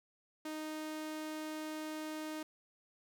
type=tone; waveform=sawtooth; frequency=310 Hz; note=D#4; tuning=6 cents flat; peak=-36 dBFS; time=0.45-2.43 s; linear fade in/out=5 ms; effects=none